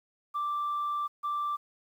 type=tone pair in turn; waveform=sine; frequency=1174.7 / 1174.7 Hz; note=D6 / D6; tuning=0 / 0 cents; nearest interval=unison; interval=0 cents; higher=neither; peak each=-27 dBFS; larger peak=neither; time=0.34-1.08 / 1.23-1.57 s; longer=first; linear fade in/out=20 ms; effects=tanh soft clip ceiling -26 dBFS + 10-bit